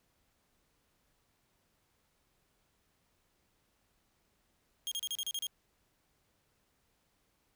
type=tone bursts; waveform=sawtooth; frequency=3242 Hz; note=G#7; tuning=42 cents flat; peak=-31 dBFS; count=8; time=4.87-5.468 s; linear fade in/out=0 ms; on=45 ms; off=34 ms; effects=pink hiss -75 dBFS RMS until 7.55 s